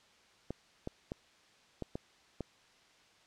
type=clicks; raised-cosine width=2 ms; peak=-24 dBFS; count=6; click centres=0.506 / 0.874 / 1.119 / 1.823 / 1.955 / 2.407 s; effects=white hiss -64 dBFS RMS until 3.26 s + low-pass 5000 Hz 12 dB/octave